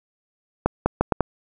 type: accelerating click train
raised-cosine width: 1 ms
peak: -3 dBFS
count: 5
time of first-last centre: 0.66-1.207 s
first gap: 200 ms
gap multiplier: 0.75
effects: none